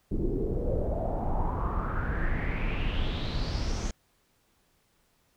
brown noise with low-pass filter sweep, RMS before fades -29 dBFS, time 0.11-3.91 s, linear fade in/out 2 ms, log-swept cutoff 320 to 6500 Hz, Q 5.6, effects pink hiss -69 dBFS RMS until 5.36 s

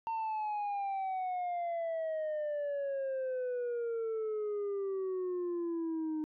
sine exponential sweep, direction down, 910 to 307.1 Hz, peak -30 dBFS, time 0.07-6.24 s, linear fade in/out 0 ms, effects tanh soft clip ceiling -32 dBFS

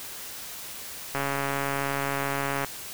click train, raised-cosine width 0.5 ms, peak -13 dBFS, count 209, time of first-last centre 1.15-2.646 s, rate 139 Hz, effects white hiss -39 dBFS RMS until 2.93 s

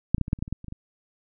clicks, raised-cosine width 5 ms, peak -6 / -19 / -11 / -22 / -9 / -29 / -13 / -25 / -15 / -28 / -25 / -23 dBFS, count 12, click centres 0.146 / 0.182 / 0.213 / 0.281 / 0.331 / 0.389 / 0.425 / 0.479 / 0.526 / 0.644 / 0.683 / 0.724 s, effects none

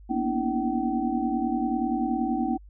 sine tone cluster, 235.3 / 245.6 / 286.1 / 323.7 / 763 Hz, A#3 / B3 / D4 / E4 / G5, +16 / -9 / -45 / -31 / -47 cents, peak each -30 dBFS, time 0.09-2.58 s, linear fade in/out 20 ms, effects added 50 Hz sine -45 dBFS peak until 2.69 s

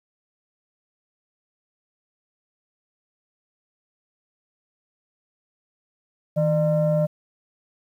sine tone pair together, 159.4 / 601.8 Hz, D#3 / D5, +42 / +42 cents, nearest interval octave + major seventh, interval 2300 cents, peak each -19 dBFS, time 6.36-7.07 s, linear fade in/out 20 ms, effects tanh soft clip ceiling -13 dBFS + 9-bit

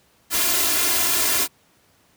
white noise with comb filter, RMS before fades -20 dBFS, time 0.3-1.48 s, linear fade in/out 50 ms, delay 2.9 ms, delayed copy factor +1, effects pink hiss -59 dBFS RMS until 2.16 s + high-pass 80 Hz 12 dB/octave

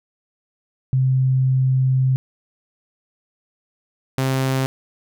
sine / sawtooth tone pair in turn, 130.7 / 132.52 Hz, C3 / C3, -1 / +22 cents, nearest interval unison, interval 23 cents, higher second, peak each -14 dBFS, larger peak neither, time 0.93-2.16 / 4.18-4.66 s, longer first, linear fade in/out 0 ms, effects none

